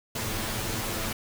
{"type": "noise with comb filter", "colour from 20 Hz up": "pink", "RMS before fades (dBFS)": -31, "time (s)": [0.15, 1.13], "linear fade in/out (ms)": 5, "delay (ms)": 9.1, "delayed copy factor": 0.75, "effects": []}